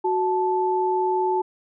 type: tone pair together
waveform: sine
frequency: 370 / 874.9 Hz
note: F#4 / A5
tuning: 0 / -10 cents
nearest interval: octave + minor third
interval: 1490 cents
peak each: -22 dBFS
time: 0.04-1.42 s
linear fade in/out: 10 ms
effects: none